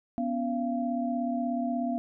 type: tone cluster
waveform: sine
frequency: 245.8 / 282.4 / 685 Hz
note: B3 / C#4 / F5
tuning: -8 / +32 / -34 cents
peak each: -29 / -35 / -32 dBFS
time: 0.18-1.98 s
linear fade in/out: 0 ms
effects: none